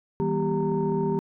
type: tone cluster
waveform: sine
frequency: 160.1 / 194.8 / 239.2 / 394.1 / 920 Hz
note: D#3 / G3 / A#3 / G4 / A#5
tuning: +50 / -11 / +45 / +9 / -23 cents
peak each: -28 / -29 / -30 / -25 / -32 dBFS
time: 0.2-1.19 s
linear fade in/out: 0 ms
effects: tanh soft clip ceiling -14 dBFS